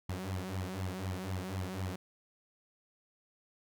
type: tone with flanger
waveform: sawtooth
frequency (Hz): 93.6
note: F#2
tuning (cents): +20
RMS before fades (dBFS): -38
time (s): 0.09-1.96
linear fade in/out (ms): 5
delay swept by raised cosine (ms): 0.93 to 5.43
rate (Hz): 4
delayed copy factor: +0.85
effects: none